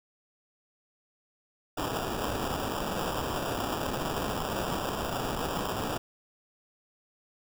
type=noise with sample-and-hold; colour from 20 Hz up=violet; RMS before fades=-32 dBFS; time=1.77-5.98 s; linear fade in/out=10 ms; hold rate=2100 Hz; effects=none